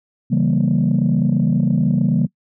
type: chord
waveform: sine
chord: C# diminished seventh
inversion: none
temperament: equal with one note detuned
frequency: 138.59 / 164.81 / 193.97 / 233.1 Hz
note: C#3 / E3 / G3 / Bb3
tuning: 0 / 0 / -18 / 0 cents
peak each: -18 dBFS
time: 0.3-2.27 s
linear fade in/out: 20 ms
effects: noise-tail reverb RT60 0.1 s tail -25 dB re dry + tanh soft clip ceiling -8 dBFS